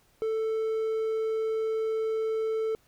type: tone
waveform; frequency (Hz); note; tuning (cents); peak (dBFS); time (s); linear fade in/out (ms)
triangle; 441.9; A4; +7; -24; 0.22-2.75; 0
effects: pink hiss -65 dBFS RMS until 2.87 s